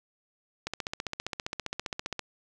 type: click train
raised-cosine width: 0.2 ms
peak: -15 dBFS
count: 24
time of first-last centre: 0.67-2.193 s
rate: 15.1 Hz
effects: none